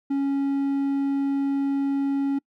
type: tone with hard clipping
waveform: triangle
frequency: 277.1 Hz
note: C#4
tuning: 1 cent flat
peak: -22 dBFS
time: 0.1-2.39 s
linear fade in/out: 10 ms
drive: 6 dB
effects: noise-tail reverb RT60 0.1 s tail -26 dB re dry